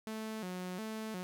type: tone with vibrato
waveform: sawtooth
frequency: 199.7 Hz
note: G3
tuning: 32 cents sharp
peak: -35 dBFS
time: 0.07-1.23 s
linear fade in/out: 0 ms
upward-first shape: square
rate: 1.4 Hz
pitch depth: 160 cents each way
effects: none